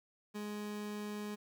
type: tone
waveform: 30% pulse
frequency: 208.6 Hz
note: G#3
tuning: 8 cents sharp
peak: -37 dBFS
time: 0.34-1.36 s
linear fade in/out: 20 ms
effects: 12-bit